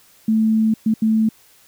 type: tone bursts at uneven times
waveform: sine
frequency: 220 Hz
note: A3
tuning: in tune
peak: -13 dBFS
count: 3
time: 0.28-0.74 / 0.86-0.94 / 1.02-1.29 s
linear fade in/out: 5 ms
effects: white hiss -52 dBFS RMS until 1.67 s